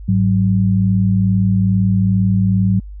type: tone pair together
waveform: sine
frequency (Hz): 105.2 / 187.58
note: G#2 / F#3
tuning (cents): +23 / +24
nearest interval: minor seventh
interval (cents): 1001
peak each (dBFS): -14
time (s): 0.08-2.8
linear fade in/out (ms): 10
effects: added 50 Hz sine -29 dBFS peak until 3 s

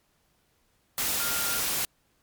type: tone in noise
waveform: sine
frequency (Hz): 1400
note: F6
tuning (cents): +4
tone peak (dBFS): -34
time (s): 1.2-1.59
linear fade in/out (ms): 0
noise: white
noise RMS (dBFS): -28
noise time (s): 0.98-1.85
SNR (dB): -9
effects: pink hiss -69 dBFS RMS until 2.22 s + MP3 96 kbps

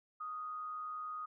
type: tone with amplitude modulation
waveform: sine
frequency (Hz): 1244.5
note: D#6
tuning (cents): 0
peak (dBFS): -38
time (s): 0.2-1.26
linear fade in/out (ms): 10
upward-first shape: sine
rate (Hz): 140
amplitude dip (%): 35
effects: none

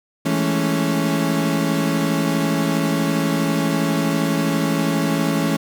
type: chord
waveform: 35% pulse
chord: A major seventh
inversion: second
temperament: equal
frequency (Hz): 164.81 / 207.7 / 220 / 277.2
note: E3 / G#3 / A3 / C#4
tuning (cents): 0 / 0 / 0 / 0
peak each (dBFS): -20 / -24 / -24 / -20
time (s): 0.25-5.57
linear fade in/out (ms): 10
effects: none

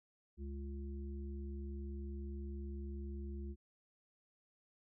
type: harmonic tone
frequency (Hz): 69.6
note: C#2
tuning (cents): +8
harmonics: 1 / 3 / 5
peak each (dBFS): -42 / -50 / -52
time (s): 0.37-3.56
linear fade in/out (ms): 50
effects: none

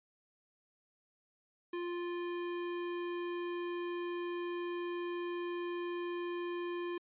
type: tone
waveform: square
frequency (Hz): 349.2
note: F4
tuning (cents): 0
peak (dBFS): -37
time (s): 1.73-6.98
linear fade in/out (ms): 5
effects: resampled to 8000 Hz

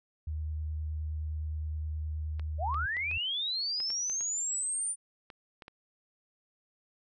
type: tone with vibrato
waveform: sine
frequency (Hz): 77.2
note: D#2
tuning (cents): -13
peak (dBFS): -32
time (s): 0.27-2.86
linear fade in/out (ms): 5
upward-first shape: sine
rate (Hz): 9.6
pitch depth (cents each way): 11
type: clicks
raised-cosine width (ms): 0.3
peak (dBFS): -30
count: 11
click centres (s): 2.396 / 2.744 / 2.968 / 3.113 / 3.803 / 3.903 / 4.098 / 4.209 / 5.302 / 5.622 / 5.681
type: linear sweep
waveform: sine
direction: up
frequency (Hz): 545 to 9310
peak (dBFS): -30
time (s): 2.58-4.96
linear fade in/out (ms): 50
type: tone with exponential growth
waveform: sine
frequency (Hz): 82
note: E2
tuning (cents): -9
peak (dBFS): -35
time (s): 2.67-3.18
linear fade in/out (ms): 5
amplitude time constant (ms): 110
effects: none

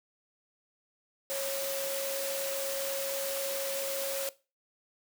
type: tone in noise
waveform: sine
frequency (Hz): 548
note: C#5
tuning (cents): -20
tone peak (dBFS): -33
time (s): 1.3-4.29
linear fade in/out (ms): 0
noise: white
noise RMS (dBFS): -36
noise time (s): 1.3-4.29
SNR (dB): 0
effects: noise-tail reverb RT60 0.3 s tail -19 dB re dry + high-pass 300 Hz 12 dB/octave

